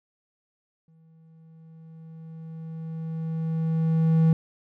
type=tone with exponential growth; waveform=triangle; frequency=161.6 Hz; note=E3; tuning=34 cents flat; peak=-13 dBFS; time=0.88-4.33 s; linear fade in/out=2 ms; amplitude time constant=750 ms; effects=none